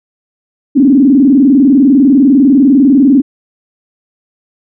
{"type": "tone with vibrato", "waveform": "sine", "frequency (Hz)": 270.3, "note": "C#4", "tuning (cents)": -44, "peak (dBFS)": -3, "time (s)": [0.75, 3.22], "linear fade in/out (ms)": 20, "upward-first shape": "square", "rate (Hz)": 20, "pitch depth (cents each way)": 140, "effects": []}